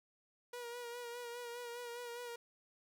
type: tone with vibrato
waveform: sawtooth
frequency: 479.6 Hz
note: A#4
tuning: 49 cents sharp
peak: -40 dBFS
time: 0.53-2.36 s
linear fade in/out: 5 ms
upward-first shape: sine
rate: 4.9 Hz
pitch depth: 35 cents each way
effects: none